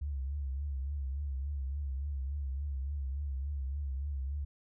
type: tone with vibrato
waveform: sine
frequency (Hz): 69.3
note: C#2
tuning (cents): 0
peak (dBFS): -33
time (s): 0.01-4.45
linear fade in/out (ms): 10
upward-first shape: triangle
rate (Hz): 3.5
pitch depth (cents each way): 110
effects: none